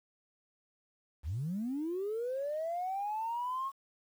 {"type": "linear sweep", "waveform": "sine", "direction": "up", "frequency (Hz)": [61.1, 1099], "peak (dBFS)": -32, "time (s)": [1.23, 3.72], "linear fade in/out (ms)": 50, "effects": ["tanh soft clip ceiling -28 dBFS", "10-bit"]}